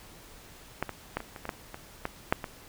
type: clicks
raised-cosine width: 0.5 ms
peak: -13 / -20 / -14 / -24 / -25 / -22 / -16 / -23 / -15 / -7 / -19 dBFS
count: 11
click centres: 0.826 / 0.893 / 1.17 / 1.204 / 1.362 / 1.454 / 1.492 / 1.744 / 2.054 / 2.325 / 2.442 s
effects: pink hiss -51 dBFS RMS until 2.68 s